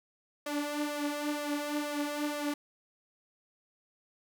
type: tone with flanger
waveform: sawtooth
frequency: 293.7 Hz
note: D4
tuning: in tune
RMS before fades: -34 dBFS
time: 0.46-2.54 s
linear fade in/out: 5 ms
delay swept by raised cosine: 1.8 to 5 ms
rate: 2.1 Hz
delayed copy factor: +0.65
effects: none